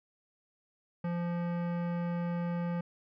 sine tone with hard clipping, 172.9 Hz, F3, 17 cents flat, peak -33 dBFS, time 1.04-2.81 s, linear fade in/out 5 ms, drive 17 dB, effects resampled to 11025 Hz

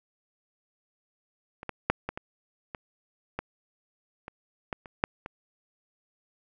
clicks, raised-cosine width 0.5 ms, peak -25 / -17 / -6 / -16 / -20 / -21 / -16 / -24 / -16 / -28 / -7 / -22 dBFS, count 12, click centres 1.631 / 1.693 / 1.9 / 2.09 / 2.175 / 2.748 / 3.39 / 4.281 / 4.728 / 4.858 / 5.039 / 5.261 s, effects none

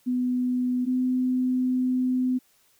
sine tone pair in turn, 249.9 / 254.1 Hz, B3 / B3, +21 / +49 cents, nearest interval unison, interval 28 cents, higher second, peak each -22 / -21 dBFS, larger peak second, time 0.06-0.86 / 0.86-2.39 s, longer second, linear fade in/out 20 ms, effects white hiss -63 dBFS RMS until 2.79 s

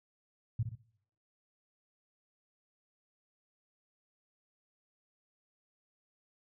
sine tone with echo, 113.5 Hz, A#2, 46 cents flat, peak -28 dBFS, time 0.59-0.63 s, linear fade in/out 5 ms, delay 62 ms, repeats 2, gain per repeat -7 dB, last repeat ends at 0.754 s, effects noise-tail reverb RT60 0.7 s tail -22 dB re dry

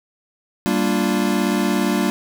square chord, G minor seventh, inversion none, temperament equal, 196 / 233.1 / 293.7 / 349.2 Hz, G3 / Bb3 / D4 / F4, 0 / 0 / 0 / 0 cents, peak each -22 / -23 / -24 / -25 dBFS, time 0.66-2.1 s, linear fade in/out 0 ms, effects none

